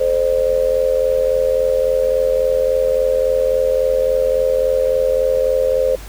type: tone with amplitude modulation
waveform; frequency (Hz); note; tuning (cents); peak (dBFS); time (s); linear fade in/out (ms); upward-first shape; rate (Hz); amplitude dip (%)
sine; 521; C5; -7; -9; 0-5.96; 10; sine; 83.6; 85
effects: added 50 Hz sine -32 dBFS peak until 6.08 s + pink hiss -38 dBFS RMS until 6.08 s